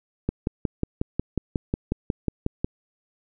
click train, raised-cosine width 3 ms, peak -10 dBFS, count 14, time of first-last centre 0.29-2.645 s, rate 5.52 Hz, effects none

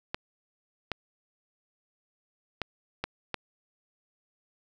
clicks, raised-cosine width 0.3 ms, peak -14 dBFS, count 5, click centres 0.145 / 0.917 / 2.617 / 3.04 / 3.343 s, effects none

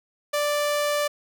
sawtooth tone, 587.3 Hz, D5, in tune, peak -18 dBFS, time 0.33-1.08 s, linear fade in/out 10 ms, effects none

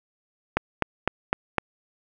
click train, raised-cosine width 0.5 ms, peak -5 dBFS, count 5, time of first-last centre 0.57-1.583 s, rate 3.95 Hz, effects none

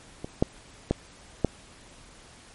clicks, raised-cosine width 2 ms, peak -20 / -6 / -9 / -7 dBFS, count 4, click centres 0.245 / 0.425 / 0.91 / 1.447 s, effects pink hiss -51 dBFS RMS until 2.54 s + MP3 48 kbps

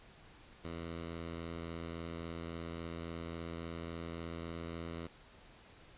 10% pulse tone, 83.6 Hz, E2, 25 cents sharp, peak -33 dBFS, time 0.64-5.07 s, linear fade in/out 5 ms, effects pink hiss -59 dBFS RMS until 5.97 s + resampled to 8000 Hz

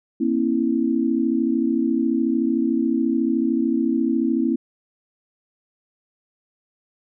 sine tone cluster, 234.9 / 268.7 / 327.7 Hz, A#3 / C4 / E4, +13 / +46 / -10 cents, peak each -22 dBFS, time 0.2-4.56 s, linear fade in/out 10 ms, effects none

